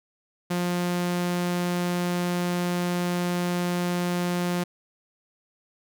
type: tone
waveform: sawtooth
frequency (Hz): 176.6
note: F3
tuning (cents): +20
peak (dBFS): -20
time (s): 0.5-4.64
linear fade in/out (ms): 10
effects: none